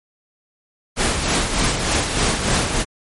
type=noise with tremolo; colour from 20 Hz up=pink; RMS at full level=-17 dBFS; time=0.96-2.85 s; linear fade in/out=50 ms; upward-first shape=sine; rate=3.3 Hz; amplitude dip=50%; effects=MP3 48 kbps